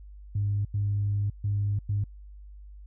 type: tone bursts at uneven times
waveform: sine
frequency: 101.9 Hz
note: G#2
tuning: 32 cents flat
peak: -23 dBFS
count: 4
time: 0.35-0.65 / 0.74-1.3 / 1.44-1.79 / 1.89-2.04 s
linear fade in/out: 5 ms
effects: tanh soft clip ceiling -19 dBFS + added 50 Hz sine -43 dBFS peak until 2.86 s